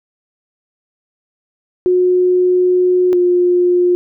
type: tone pair in turn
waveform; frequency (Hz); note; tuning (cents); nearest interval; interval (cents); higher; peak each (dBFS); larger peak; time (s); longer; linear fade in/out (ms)
sine; 362.9 / 356; F#4 / F4; -34 / +33; unison; 33; first; -9; neither; 1.86-3.13 / 3.13-3.95; first; 0
effects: none